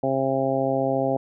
harmonic tone, 134.2 Hz, C3, 44 cents sharp, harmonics 1 / 2 / 3 / 4 / 5 / 6, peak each -31 / -27 / -29 / -25 / -26 / -30 dBFS, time 0.03-1.17 s, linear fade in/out 5 ms, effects none

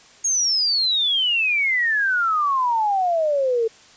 sine exponential sweep, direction down, 6645 to 441.4 Hz, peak -17 dBFS, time 0.24-3.68 s, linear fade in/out 10 ms, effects white hiss -49 dBFS RMS until 3.96 s + resampled to 16000 Hz

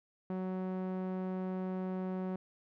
sawtooth tone with low-pass filter, 186.1 Hz, F#3, 10 cents sharp, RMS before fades -37 dBFS, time 0.3-2.36 s, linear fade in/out 2 ms, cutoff 1000 Hz, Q 0.58, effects none

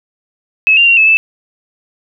sine tone with pitch steps, 2585 / 2782 / 2752 / 2605 / 2633 Hz, E7 / F7 / F7 / E7 / E7, -34 / -7 / -26 / -21 / -3 cents, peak -5 dBFS, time 0.67-1.17 s, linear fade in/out 0 ms, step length 100 ms, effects none

